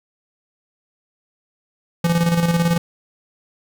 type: tone with tremolo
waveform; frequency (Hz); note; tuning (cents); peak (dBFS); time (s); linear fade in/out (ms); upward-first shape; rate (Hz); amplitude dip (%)
square; 169.5; E3; +49; -14; 2.04-2.78; 5; square; 18; 50
effects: 9-bit